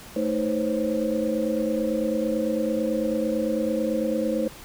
sine tone cluster, 220.7 / 314 / 513 / 542 Hz, A3 / D#4 / C5 / C#5, +5 / +16 / -34 / -39 cents, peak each -27 / -28 / -27 / -29 dBFS, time 0.16-4.48 s, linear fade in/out 5 ms, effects pink hiss -44 dBFS RMS until 4.64 s

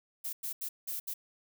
violet noise bursts at uneven times, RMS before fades -37 dBFS, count 5, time 0.24-0.33 / 0.43-0.53 / 0.61-0.69 / 0.87-1 / 1.07-1.14 s, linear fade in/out 10 ms, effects none

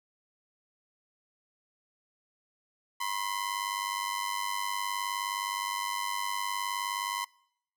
sawtooth ring-modulated tone, 1017 Hz, C6, 50 cents flat, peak -24 dBFS, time 3-7.25 s, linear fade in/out 10 ms, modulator 49.7 Hz, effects noise-tail reverb RT60 0.7 s tail -25 dB re dry

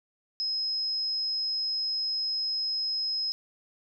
sine tone, 5120 Hz, D#8, 49 cents sharp, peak -27 dBFS, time 0.4-3.32 s, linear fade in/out 0 ms, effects none

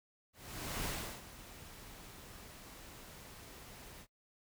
pink noise with ADSR envelope, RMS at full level -38 dBFS, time 0.33-4.07 s, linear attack 530 ms, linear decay 350 ms, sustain -15 dB, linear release 61 ms, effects noise-tail reverb RT60 0.1 s tail -19 dB re dry

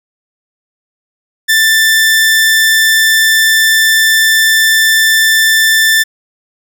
sawtooth tone, 1772 Hz, A6, 12 cents sharp, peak -3 dBFS, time 1.48-6.04 s, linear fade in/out 20 ms, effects none

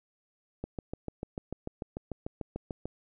click train, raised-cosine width 2 ms, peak -22 dBFS, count 16, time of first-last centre 0.64-2.856 s, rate 6.77 Hz, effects none

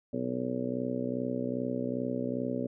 harmonic tone, 62.5 Hz, B1, 21 cents sharp, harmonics 2 / 3 / 4 / 5 / 6 / 7 / 8 / 9, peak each -41 / -41 / -33 / -41 / -42 / -38 / -42 / -38 dBFS, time 0.13-2.67 s, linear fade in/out 5 ms, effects none

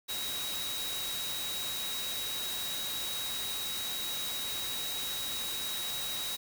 sine tone in noise, 3823 Hz, A#7, 43 cents sharp, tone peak -36 dBFS, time 0.08-6.37 s, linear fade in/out 20 ms, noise white, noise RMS -38 dBFS, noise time 0.08-6.37 s, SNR -1 dB, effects none

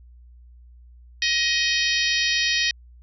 harmonic tone, 628 Hz, D#5, 16 cents sharp, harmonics 3 / 4 / 5 / 6 / 7 / 8 / 9, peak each -25 / -26 / -27 / -28 / -28 / -29 / -30 dBFS, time 1.22-2.71 s, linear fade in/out 2 ms, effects added 60 Hz sine -45 dBFS peak until 3.02 s

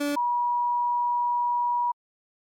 30% pulse / sine tone pair in turn, 288.9 / 965 Hz, D4 / B5, -28 / -40 cents, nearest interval octave + major sixth, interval 2088 cents, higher second, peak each -22 dBFS, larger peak neither, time 0-0.16 / 0.16-1.92 s, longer second, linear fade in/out 10 ms, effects AAC 64 kbps

